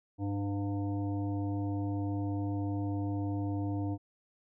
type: harmonic tone with a mistuned harmonic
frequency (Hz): 100.7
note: G2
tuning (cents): +47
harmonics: 1 / 3 / 5 / 7 / 9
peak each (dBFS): -33 / -34 / -47 / -45 / -50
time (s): 0.18-3.98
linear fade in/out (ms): 50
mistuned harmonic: 3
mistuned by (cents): -19
effects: none